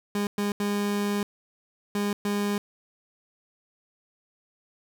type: tone bursts at uneven times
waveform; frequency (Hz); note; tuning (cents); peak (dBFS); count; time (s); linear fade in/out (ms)
30% pulse; 204.2; G#3; -29; -22; 5; 0.15-0.27 / 0.38-0.52 / 0.6-1.23 / 1.95-2.13 / 2.25-2.58; 2
effects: none